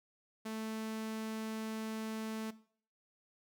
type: tone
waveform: sawtooth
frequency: 220 Hz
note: A3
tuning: in tune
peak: -35 dBFS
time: 0.45-2.51 s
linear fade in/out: 10 ms
effects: noise-tail reverb RT60 0.5 s tail -17 dB re dry

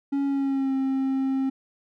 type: tone with pitch glide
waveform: triangle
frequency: 278.7 to 267 Hz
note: C#4 to C4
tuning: +9 to +35 cents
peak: -20 dBFS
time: 0.12-1.5 s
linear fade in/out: 10 ms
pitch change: -74 cents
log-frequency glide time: 0.25-0.74 s
effects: none

